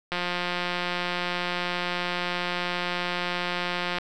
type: click train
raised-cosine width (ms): 0.3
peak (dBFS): -12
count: 685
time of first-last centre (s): 0.12-3.984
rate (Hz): 177
effects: none